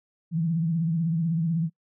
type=tone with vibrato; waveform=sine; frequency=164.81 Hz; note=E3; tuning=in tune; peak=-22 dBFS; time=0.31-1.7 s; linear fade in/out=50 ms; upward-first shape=triangle; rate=16 Hz; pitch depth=110 cents each way; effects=noise-tail reverb RT60 0.1 s tail -25 dB re dry